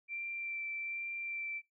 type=tone with vibrato; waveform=sine; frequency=2350 Hz; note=D7; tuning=1 cent sharp; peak=-37 dBFS; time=0.08-1.62 s; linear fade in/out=50 ms; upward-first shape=sine; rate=1.2 Hz; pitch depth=11 cents each way; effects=noise-tail reverb RT60 0.2 s tail -26 dB re dry